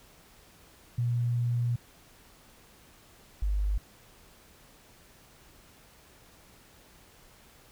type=tone pair in turn; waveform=sine; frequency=120 / 50.25 Hz; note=B2 / G1; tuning=-49 / +44 cents; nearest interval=octave + minor third; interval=1507 cents; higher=first; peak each=-25 dBFS; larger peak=neither; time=0.98-1.76 / 3.42-3.78 s; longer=first; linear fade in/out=5 ms; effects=pink hiss -57 dBFS RMS until 7.71 s